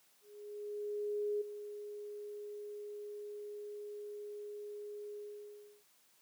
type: tone with ADSR envelope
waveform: sine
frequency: 415.3 Hz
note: G#4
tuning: in tune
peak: -32 dBFS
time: 0.21-5.84 s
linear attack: 1200 ms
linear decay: 11 ms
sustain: -11 dB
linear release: 670 ms
effects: white hiss -69 dBFS RMS until 6.21 s + high-pass 150 Hz 12 dB/octave